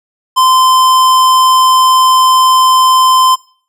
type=tone with hard clipping; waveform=sine; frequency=1033 Hz; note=C6; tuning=22 cents flat; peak=-7 dBFS; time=0.36-3.36 s; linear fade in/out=20 ms; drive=18 dB; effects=noise-tail reverb RT60 0.5 s tail -22 dB re dry